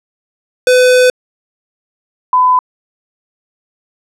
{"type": "tone pair in turn", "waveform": ["square", "sine"], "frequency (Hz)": [503, 1006], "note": ["B4", "B5"], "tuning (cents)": [32, 32], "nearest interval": "octave", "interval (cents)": 1200, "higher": "second", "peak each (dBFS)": -6, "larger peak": "neither", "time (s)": [[0.67, 1.1], [2.33, 2.59]], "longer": "first", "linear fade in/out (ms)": 2, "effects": ["low-pass 10000 Hz 12 dB/octave"]}